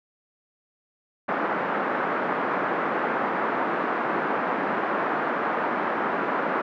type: band-pass noise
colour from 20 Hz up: white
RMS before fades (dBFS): -26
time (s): 1.28-6.62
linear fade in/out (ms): 10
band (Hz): 200 to 1500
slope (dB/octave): 24
effects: none